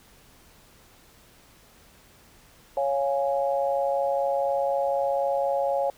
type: chord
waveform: sine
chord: Db major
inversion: none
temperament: equal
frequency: 554.4 / 698.5 / 830.6 Hz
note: Db5 / F5 / Ab5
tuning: 0 / 0 / 0 cents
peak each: -24 / -29 / -29 dBFS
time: 2.77-5.9 s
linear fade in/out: 2 ms
effects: pink hiss -55 dBFS RMS until 5.97 s